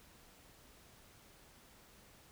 silence, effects pink hiss -62 dBFS RMS until 2.31 s

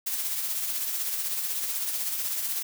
blue noise with tremolo, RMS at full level -28 dBFS, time 0.06-2.63 s, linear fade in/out 10 ms, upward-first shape triangle, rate 16 Hz, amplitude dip 45%, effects none

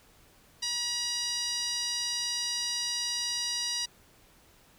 15% pulse tone with band-pass filter, 959 Hz, A#5, 49 cents sharp, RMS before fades -32 dBFS, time 0.62-3.86 s, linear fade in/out 10 ms, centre 5500 Hz, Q 10, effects pink hiss -60 dBFS RMS until 4.78 s

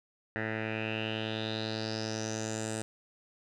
10% pulse tone with low-pass filter sweep, 110 Hz, A2, in tune, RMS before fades -35 dBFS, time 0.36-2.82 s, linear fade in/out 0 ms, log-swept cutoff 1900 to 8400 Hz, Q 5.9, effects none

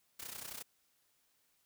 white noise with amplitude modulation, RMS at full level -43 dBFS, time 0.19-0.63 s, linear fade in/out 10 ms, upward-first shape sine, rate 31.2 Hz, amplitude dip 75%, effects white hiss -75 dBFS RMS until 1.65 s

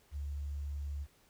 sine tone with quantisation, 71.7 Hz, D2, 41 cents flat, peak -36 dBFS, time 0.11-1.07 s, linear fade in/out 50 ms, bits 11, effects pink hiss -67 dBFS RMS until 1.29 s

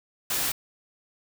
white noise, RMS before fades -27 dBFS, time 0.3-0.52 s, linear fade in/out 5 ms, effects none

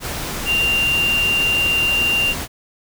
sine tone in noise, 2781 Hz, F7, 8 cents flat, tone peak -15 dBFS, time 0.45-2.35 s, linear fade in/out 50 ms, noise pink, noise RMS -26 dBFS, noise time 0-2.48 s, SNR +8 dB, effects none

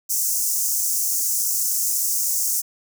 pink high-pass noise, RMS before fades -22 dBFS, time 0.09-2.62 s, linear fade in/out 20 ms, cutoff 5800 Hz, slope 48 dB/octave, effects none

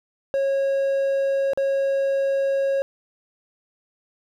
triangle tone with dropouts, 547 Hz, C#5, 23 cents flat, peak -17 dBFS, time 0.34-2.82 s, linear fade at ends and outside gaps 0 ms, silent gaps 1.534-1.575 s, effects none

